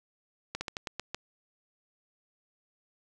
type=slowing click train; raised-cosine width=0.2 ms; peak=-17 dBFS; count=7; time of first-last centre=0.55-1.146 s; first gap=60 ms; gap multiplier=1.2; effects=none